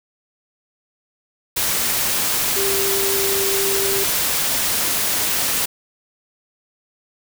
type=tone in noise; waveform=sine; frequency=393 Hz; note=G4; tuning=4 cents sharp; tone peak=-22 dBFS; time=2.56-4.04 s; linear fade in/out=10 ms; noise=white; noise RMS=-20 dBFS; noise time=1.56-5.66 s; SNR=-5 dB; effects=none